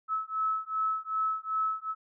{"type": "beating tone pair", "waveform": "sine", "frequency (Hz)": [1297, 1299.6], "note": ["E6", "E6"], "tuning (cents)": [-28, -25], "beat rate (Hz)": 2.6, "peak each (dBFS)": -31, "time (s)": [0.08, 1.95], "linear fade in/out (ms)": 50, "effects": []}